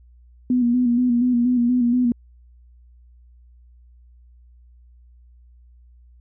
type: tone with vibrato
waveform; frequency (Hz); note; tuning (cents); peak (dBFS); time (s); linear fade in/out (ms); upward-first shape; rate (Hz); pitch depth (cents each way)
sine; 244.1; B3; -20; -15; 0.5-2.12; 2; square; 4.2; 40
effects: added 60 Hz sine -47 dBFS peak until 6.2 s